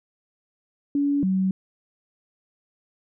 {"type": "tone pair in turn", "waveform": "sine", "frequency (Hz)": [284.6, 189.18], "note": ["C#4", "F#3"], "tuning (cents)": [46, 39], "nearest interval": "perfect fifth", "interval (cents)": 707, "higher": "first", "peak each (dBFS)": -19, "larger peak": "neither", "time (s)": [[0.95, 1.23], [1.23, 1.51]], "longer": "neither", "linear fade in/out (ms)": 2, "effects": []}